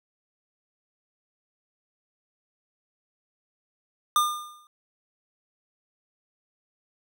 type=tone with exponential decay; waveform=square; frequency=1206 Hz; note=D6; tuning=46 cents sharp; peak=-17 dBFS; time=4.16-4.67 s; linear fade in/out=1 ms; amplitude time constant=110 ms; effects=none